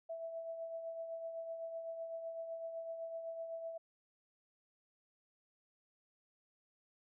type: tone with tremolo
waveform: sine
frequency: 659.3 Hz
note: E5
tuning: in tune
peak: -39 dBFS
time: 0.09-3.78 s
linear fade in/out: 10 ms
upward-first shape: triangle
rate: 7.9 Hz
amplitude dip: 50%
effects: none